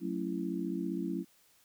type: chord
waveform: sine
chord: F# minor seventh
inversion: none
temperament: just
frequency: 185 / 222 / 277.5 / 333 Hz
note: F#3 / A3 / C#4 / E4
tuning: 0 / +16 / +2 / +18 cents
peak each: -37 / -40 / -38 / -37 dBFS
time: 0-1.25 s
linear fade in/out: 50 ms
effects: white hiss -66 dBFS RMS until 1.64 s